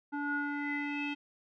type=tone with low-pass filter sweep; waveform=square; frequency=288.8 Hz; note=D4; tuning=29 cents flat; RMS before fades=-35 dBFS; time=0.12-1.15 s; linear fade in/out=20 ms; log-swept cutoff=1200 to 2900 Hz; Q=8; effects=none